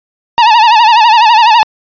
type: tone with vibrato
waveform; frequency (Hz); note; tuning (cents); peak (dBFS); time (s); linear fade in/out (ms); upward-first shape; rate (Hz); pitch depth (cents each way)
45% pulse; 905; A5; +48; -3; 0.38-1.63; 0; sine; 12; 110
effects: resampled to 11025 Hz